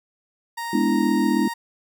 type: tone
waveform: 30% pulse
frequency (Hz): 932.3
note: A#5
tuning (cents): 0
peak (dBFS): -25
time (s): 0.57-1.54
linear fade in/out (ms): 10
type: chord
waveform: sine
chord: E dominant seventh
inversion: first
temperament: equal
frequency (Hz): 207.7 / 246.9 / 293.7 / 329.6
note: G#3 / B3 / D4 / E4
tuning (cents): 0 / 0 / 0 / 0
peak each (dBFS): -23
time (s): 0.73-1.48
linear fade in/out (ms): 5
effects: none